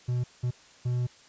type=tone bursts at uneven times; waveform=triangle; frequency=123.3 Hz; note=B2; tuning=2 cents flat; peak=-23 dBFS; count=3; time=0.08-0.24 / 0.43-0.51 / 0.85-1.07 s; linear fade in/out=10 ms; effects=white hiss -55 dBFS RMS until 1.28 s + resampled to 16000 Hz